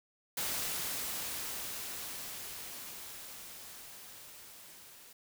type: noise with level ramp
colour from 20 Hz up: white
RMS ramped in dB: -35 to -55 dBFS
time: 0.37-5.13 s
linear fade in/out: 5 ms
effects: none